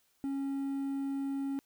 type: tone with quantisation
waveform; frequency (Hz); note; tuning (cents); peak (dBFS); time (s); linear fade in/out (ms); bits
triangle; 275; C#4; -14; -30; 0.24-1.59; 0; 10
effects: white hiss -72 dBFS RMS until 1.65 s